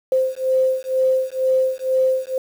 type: beating tone pair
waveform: sine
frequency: 520 / 522.1 Hz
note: C5 / C5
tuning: -11 / -4 cents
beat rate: 2.1 Hz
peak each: -19 dBFS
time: 0.12-2.38 s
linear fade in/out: 2 ms
effects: 7-bit